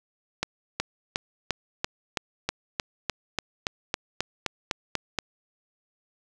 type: accelerating click train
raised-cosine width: 0.2 ms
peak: -8 dBFS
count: 17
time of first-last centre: 0.43-5.188 s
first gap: 370 ms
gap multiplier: 0.97
effects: none